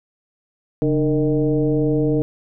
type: tone with frequency modulation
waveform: sine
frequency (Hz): 300.7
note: D4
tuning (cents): +41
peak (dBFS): -15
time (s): 0.82-2.22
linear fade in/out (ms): 0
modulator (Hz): 161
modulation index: 1.3
effects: none